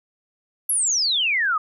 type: exponential sweep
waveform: sine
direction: down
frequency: 11550 to 1201 Hz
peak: -18 dBFS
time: 0.69-1.58 s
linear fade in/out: 5 ms
effects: none